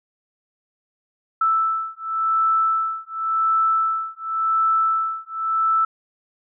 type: beating tone pair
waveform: sine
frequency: 1319 / 1319.91 Hz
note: E6 / E6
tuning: +1 / +2 cents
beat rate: 0.91 Hz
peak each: -21 dBFS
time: 1.41-5.85 s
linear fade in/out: 5 ms
effects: none